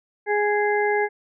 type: harmonic tone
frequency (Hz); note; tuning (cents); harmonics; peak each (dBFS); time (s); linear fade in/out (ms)
415.3; G#4; 0; 1 / 2 / 4 / 5; -21 / -24 / -27 / -28; 0.26-1.09; 50
effects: none